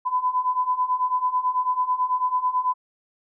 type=beating tone pair; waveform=sine; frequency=1000 / 1009.1 Hz; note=B5 / B5; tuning=+21 / +37 cents; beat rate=9.1 Hz; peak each=-25 / -22 dBFS; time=0.05-2.74 s; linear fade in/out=20 ms; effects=none